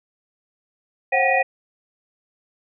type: tone cluster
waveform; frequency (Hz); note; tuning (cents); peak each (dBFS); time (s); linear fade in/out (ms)
sine; 534 / 729 / 764 / 1913 / 2465; C5 / F#5 / G5 / A#6 / D#7; +35 / -26 / -45 / +44 / -17; -22; 1.12-1.43; 10
effects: none